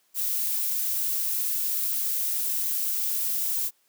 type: noise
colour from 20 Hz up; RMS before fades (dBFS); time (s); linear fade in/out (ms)
violet; -27; 0.14-3.71; 50
effects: white hiss -67 dBFS RMS until 3.88 s + high-pass 200 Hz 12 dB/octave